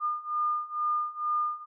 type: beating tone pair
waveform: sine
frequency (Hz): 1211 / 1213.2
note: D#6 / D#6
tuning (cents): -47 / -44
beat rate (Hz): 2.2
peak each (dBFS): -31 / -29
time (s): 0-1.66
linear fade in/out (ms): 50
effects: none